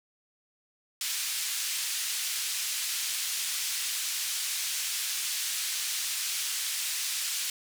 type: band-pass noise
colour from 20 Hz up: white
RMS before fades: -32 dBFS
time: 1.01-7.5 s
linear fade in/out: 2 ms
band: 2300 to 9200 Hz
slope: 12 dB/octave
effects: none